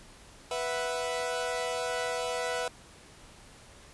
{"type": "chord", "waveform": "sawtooth", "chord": "B suspended fourth", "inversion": "none", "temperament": "equal", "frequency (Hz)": [493.9, 659.3, 740], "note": ["B4", "E5", "F#5"], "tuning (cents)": [0, 0, 0], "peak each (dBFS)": [-29, -31, -34], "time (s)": [0.51, 2.68], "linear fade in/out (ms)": 2, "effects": ["pink hiss -53 dBFS RMS until 3.93 s", "resampled to 24000 Hz"]}